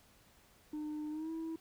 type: tone with pitch glide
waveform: sine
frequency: 302.7 to 324.4 Hz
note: D#4 to E4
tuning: -48 to -28 cents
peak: -35 dBFS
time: 0.73-1.56 s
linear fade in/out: 5 ms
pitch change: +120 cents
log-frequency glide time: 1.1-1.31 s
effects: tanh soft clip ceiling -37 dBFS + pink hiss -65 dBFS RMS until 1.6 s